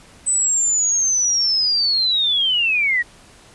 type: linear sweep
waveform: sine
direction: down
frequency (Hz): 8100 to 1864.7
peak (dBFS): -15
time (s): 0.26-3.03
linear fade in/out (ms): 20
effects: pink hiss -47 dBFS RMS until 3.54 s + resampled to 24000 Hz